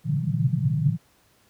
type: band-pass noise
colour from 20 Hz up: white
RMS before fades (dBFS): -23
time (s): 0.04-0.98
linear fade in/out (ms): 50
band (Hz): 110 to 180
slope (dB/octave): 96
effects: pink hiss -61 dBFS RMS until 1.49 s + high-pass 60 Hz 12 dB/octave